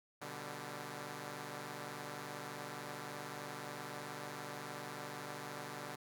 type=chord; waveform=5% pulse; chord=G major; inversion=first; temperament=equal with one note detuned; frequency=123.47 / 146.83 / 194.53 Hz; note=B2 / D3 / G3; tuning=0 / 0 / -13 cents; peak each=-38 / -35 / -39 dBFS; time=0.21-5.96 s; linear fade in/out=10 ms; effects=none